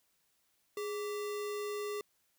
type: tone with sample-and-hold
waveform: sine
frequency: 415.3 Hz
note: G#4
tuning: in tune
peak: -35 dBFS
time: 0.77-2.01 s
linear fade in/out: 2 ms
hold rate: 1575 Hz
effects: white hiss -75 dBFS RMS until 2.38 s